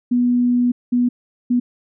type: tone bursts at uneven times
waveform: sine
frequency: 244.6 Hz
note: B3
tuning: 16 cents flat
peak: -13 dBFS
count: 3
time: 0.11-0.72 / 0.92-1.09 / 1.5-1.6 s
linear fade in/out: 10 ms
effects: none